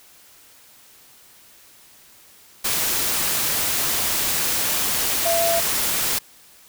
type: tone in noise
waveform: sine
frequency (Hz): 674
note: E5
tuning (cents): +38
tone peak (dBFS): -19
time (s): 5.25-5.6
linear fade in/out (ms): 10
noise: white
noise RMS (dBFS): -22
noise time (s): 2.64-6.19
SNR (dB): 0
effects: white hiss -50 dBFS RMS until 6.68 s